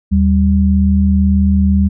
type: tone pair together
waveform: sine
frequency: 77.78 / 196 Hz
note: D#2 / G3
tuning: 0 / 0 cents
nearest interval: octave + major third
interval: 1600 cents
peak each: -11 dBFS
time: 0.11-1.89 s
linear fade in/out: 20 ms
effects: none